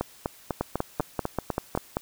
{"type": "two click trains", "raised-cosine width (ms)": 1, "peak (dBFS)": [-11, -12], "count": [8, 8], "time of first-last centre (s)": [[0.61, 1.969], [0.01, 1.751]], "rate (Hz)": [5.15, 4.02], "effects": ["white hiss -52 dBFS RMS until 2.01 s"]}